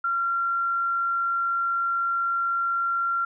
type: tone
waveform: sine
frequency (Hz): 1374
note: F6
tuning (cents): -29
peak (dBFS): -22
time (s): 0.04-3.25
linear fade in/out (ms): 5
effects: none